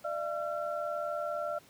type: tone cluster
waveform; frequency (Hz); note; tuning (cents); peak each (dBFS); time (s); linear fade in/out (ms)
sine; 597 / 677 / 1359; D5 / E5 / F6; +28 / +46 / -48; -35 / -37 / -38; 0.04-1.59; 10
effects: pink hiss -59 dBFS RMS until 1.69 s + high-pass 100 Hz 12 dB/octave